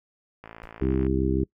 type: click train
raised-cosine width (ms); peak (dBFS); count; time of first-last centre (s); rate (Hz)
0.5; -26; 36; 0.44-1.066; 55.9
type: noise with exponential decay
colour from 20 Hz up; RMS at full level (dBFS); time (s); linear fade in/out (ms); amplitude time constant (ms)
brown; -37; 0.63-0.72; 2; 18
type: harmonic tone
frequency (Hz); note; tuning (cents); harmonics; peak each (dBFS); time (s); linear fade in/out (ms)
66; C2; +16; 1 / 2 / 3 / 4 / 5 / 6; -27 / -29 / -30 / -30 / -27 / -29; 0.81-1.44; 5
effects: noise-tail reverb RT60 0.1 s tail -23 dB re dry